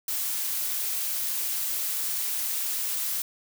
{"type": "noise", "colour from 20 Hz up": "blue", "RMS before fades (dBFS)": -29, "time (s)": [0.08, 3.22], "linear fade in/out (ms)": 2, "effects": []}